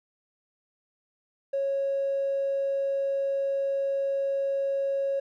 triangle tone, 550 Hz, C#5, 14 cents flat, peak -21 dBFS, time 1.53-5.2 s, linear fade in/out 10 ms, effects tanh soft clip ceiling -22 dBFS

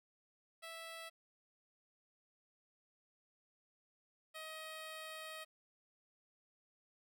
10% pulse tone pair in turn, 658 / 630.7 Hz, E5 / D#5, -3 / +23 cents, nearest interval minor second, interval 74 cents, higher first, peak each -39 / -38 dBFS, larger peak second, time 0.62-1.1 / 4.34-5.45 s, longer second, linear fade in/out 20 ms, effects none

